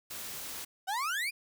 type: noise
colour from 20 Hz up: white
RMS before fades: -41 dBFS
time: 0.1-0.65 s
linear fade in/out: 10 ms
type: exponential sweep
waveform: 35% pulse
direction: up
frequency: 727 to 2489 Hz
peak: -29 dBFS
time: 0.87-1.31 s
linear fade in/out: 20 ms
effects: none